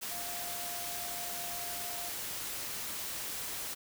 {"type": "tone in noise", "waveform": "sine", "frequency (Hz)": 701, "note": "F5", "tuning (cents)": 6, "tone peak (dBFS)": -45, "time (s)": [0.1, 2.1], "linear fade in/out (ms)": 20, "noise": "white", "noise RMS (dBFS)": -39, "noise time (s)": [0.01, 3.75], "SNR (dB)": -9, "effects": []}